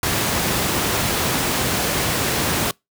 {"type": "noise", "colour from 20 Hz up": "pink", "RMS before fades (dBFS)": -20, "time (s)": [0.03, 2.71], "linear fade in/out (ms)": 2, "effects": ["noise-tail reverb RT60 0.2 s tail -26 dB re dry", "high-pass 80 Hz 12 dB/octave"]}